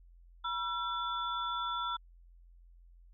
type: tone cluster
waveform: sine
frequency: 967 / 1352 / 3471 Hz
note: B5 / E6 / A7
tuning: -37 / +43 / -24 cents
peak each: -38 / -35 / -40 dBFS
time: 0.44-1.97 s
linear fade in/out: 10 ms
effects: added 43 Hz sine -55 dBFS peak until 3.13 s